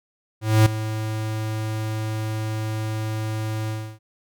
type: tone with ADSR envelope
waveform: square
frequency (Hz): 109.1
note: A2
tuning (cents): -14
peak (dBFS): -11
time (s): 0.41-3.99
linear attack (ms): 250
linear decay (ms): 5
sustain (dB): -14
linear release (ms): 300
effects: none